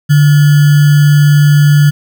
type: tone with sample-and-hold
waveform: sine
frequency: 146.83 Hz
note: D3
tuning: in tune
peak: -3 dBFS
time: 0.09-1.91 s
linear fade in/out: 20 ms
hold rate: 1575 Hz
effects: none